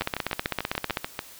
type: two click trains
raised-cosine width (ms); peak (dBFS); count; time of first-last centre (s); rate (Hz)
0.3; -12 / -9; 9 / 16; 0.02-1.191 / 0.01-0.972; 6.83 / 15.6
effects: white hiss -47 dBFS RMS until 1.39 s